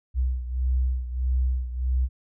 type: beating tone pair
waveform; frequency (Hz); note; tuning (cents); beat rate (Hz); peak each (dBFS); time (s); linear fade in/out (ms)
sine; 63 / 64.6; B1 / C2; +35 / -21; 1.6; -23 / -28; 0.14-2.09; 50
effects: none